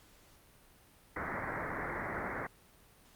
white low-pass noise, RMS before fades -38 dBFS, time 1.16-2.47 s, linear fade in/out 5 ms, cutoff 2100 Hz, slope 96 dB/octave, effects pink hiss -62 dBFS RMS until 3.15 s + Opus 48 kbps

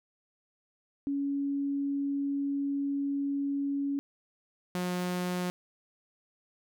sine / sawtooth tone pair in turn, 280.4 / 179.62 Hz, C#4 / F3, +20 / +49 cents, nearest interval minor sixth, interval 771 cents, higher first, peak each -28 / -26 dBFS, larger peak second, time 1.07-3.99 / 4.75-5.5 s, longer first, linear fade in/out 0 ms, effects none

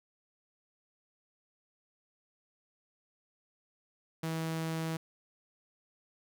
sawtooth tone, 161.9 Hz, E3, 31 cents flat, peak -29 dBFS, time 4.23-4.97 s, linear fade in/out 5 ms, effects none

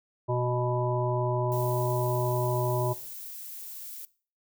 harmonic tone, 123.47 Hz, B2, in tune, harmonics 1 / 3 / 5 / 7 / 8, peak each -28 / -30 / -31 / -38 / -34 dBFS, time 0.28-2.94 s, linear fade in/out 20 ms
violet noise, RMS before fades -41 dBFS, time 1.52-4.05 s, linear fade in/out 0 ms
effects noise-tail reverb RT60 0.4 s tail -19 dB re dry

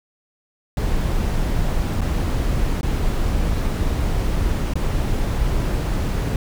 brown noise with dropouts, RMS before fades -20 dBFS, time 0.77-6.36 s, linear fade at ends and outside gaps 2 ms, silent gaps 2.009-2.015 / 2.811-2.83 / 4.737-4.755 s, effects none

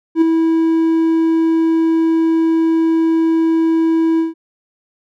triangle tone with ADSR envelope, 326.1 Hz, E4, 19 cents flat, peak -4 dBFS, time 0.15-4.34 s, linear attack 66 ms, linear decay 9 ms, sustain -5 dB, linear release 150 ms, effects none

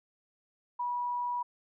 sine tone, 973 Hz, B5, 26 cents flat, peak -30 dBFS, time 0.79-1.43 s, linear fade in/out 10 ms, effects none

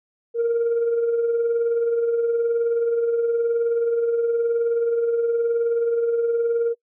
sine tone with tremolo, 466.2 Hz, A#4, in tune, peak -14 dBFS, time 0.34-6.75 s, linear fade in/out 50 ms, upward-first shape triangle, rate 19 Hz, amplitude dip 50%, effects noise-tail reverb RT60 0.1 s tail -24 dB re dry + tanh soft clip ceiling -15 dBFS

